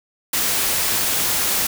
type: noise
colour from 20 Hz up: white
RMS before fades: -20 dBFS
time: 0.33-1.67 s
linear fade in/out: 5 ms
effects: none